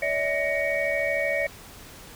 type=tone cluster; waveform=sine; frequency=572 / 645 / 1873 / 2245 Hz; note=D5 / E5 / A#6 / C#7; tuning=-46 / -38 / +8 / +21 cents; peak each=-27 / -29 / -30 / -28 dBFS; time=0.02-1.47 s; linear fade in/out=5 ms; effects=pink hiss -45 dBFS RMS until 2.15 s